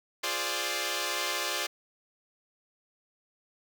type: chord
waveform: 5% pulse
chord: D half-diminished seventh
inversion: first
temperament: equal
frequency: 349.2 / 415.3 / 523.3 / 587.3 Hz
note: F4 / Ab4 / C5 / D5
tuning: 0 / 0 / 0 / 0 cents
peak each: -25 / -25 / -24 / -22 dBFS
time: 0.23-1.67 s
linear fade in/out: 10 ms
effects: none